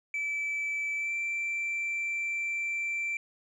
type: tone with pitch glide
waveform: sine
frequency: 2312 to 2344 Hz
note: D7 to D7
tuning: -28 to -4 cents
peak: -27 dBFS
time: 0.14-3.17 s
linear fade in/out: 2 ms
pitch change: +24 cents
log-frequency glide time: 0.96-1.13 s
effects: tanh soft clip ceiling -28 dBFS